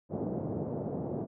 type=band-pass noise; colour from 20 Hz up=pink; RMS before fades=-35 dBFS; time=0.09-1.27 s; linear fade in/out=50 ms; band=120 to 630 Hz; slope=24 dB/octave; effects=none

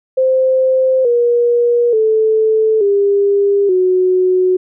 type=tone with pitch steps; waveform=sine; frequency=521 / 477.8 / 438.1 / 401.7 / 368.4 Hz; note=C5 / A#4 / A4 / G4 / F#4; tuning=-7 / +43 / -7 / +42 / -7 cents; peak=-9 dBFS; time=0.17-4.57 s; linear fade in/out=10 ms; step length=880 ms; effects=none

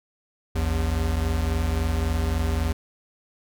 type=tone pair together; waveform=square; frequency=57.13 / 80.8 Hz; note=A#1 / E2; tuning=-34 / -34 cents; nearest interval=tritone; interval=600 cents; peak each=-27 / -24 dBFS; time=0.55-2.73 s; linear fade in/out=10 ms; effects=none

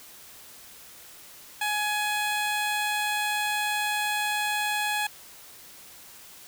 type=tone; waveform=15% pulse; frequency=839 Hz; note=G#5; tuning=17 cents sharp; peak=-19 dBFS; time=1.61-5.07 s; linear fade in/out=5 ms; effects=white hiss -48 dBFS RMS until 6.47 s

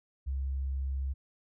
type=tone; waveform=sine; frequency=67.3 Hz; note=C2; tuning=49 cents sharp; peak=-30 dBFS; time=0.26-1.14 s; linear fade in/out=20 ms; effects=none

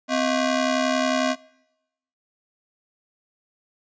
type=ring-modulated tone; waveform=sawtooth; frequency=445.1 Hz; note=A4; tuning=20 cents sharp; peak=-13 dBFS; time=0.08-1.36 s; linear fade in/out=50 ms; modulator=187 Hz; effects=noise-tail reverb RT60 0.9 s tail -24 dB re dry + resampled to 16000 Hz

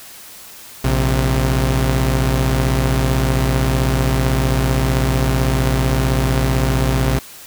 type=tone pair together; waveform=sawtooth; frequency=58.24 / 132.1 Hz; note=A#1 / C3; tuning=-1 / +17 cents; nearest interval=octave + major second; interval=1418 cents; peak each=-13 dBFS; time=0.84-7.19 s; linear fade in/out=5 ms; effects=white hiss -38 dBFS RMS until 7.46 s

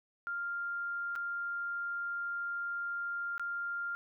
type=tone with dropouts; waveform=sine; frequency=1396.9 Hz; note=F6; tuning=in tune; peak=-34 dBFS; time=0.27-3.95 s; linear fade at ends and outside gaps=0 ms; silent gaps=1.154-1.16 / 3.38-3.396 s; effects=none

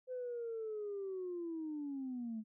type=linear sweep; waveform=sine; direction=down; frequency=513 to 213.1 Hz; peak=-38 dBFS; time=0.07-2.44 s; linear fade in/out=50 ms; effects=tanh soft clip ceiling -35 dBFS

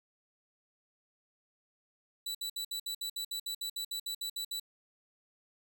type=tone bursts; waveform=sawtooth; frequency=3949 Hz; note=B7; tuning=1 cent flat; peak=-32 dBFS; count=16; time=2.26-4.598 s; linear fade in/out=5 ms; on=88 ms; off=62 ms; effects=none

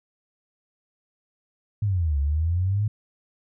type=exponential two-way sweep; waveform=sine; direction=down then up; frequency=108.6 to 68.8 to 108.6 Hz; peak=-20 dBFS; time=1.82-2.88 s; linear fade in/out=5 ms; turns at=2.19 s; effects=none

